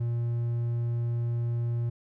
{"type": "tone", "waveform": "triangle", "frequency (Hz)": 118.2, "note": "A#2", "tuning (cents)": 24, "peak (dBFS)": -24, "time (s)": [0, 1.9], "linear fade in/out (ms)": 10, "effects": []}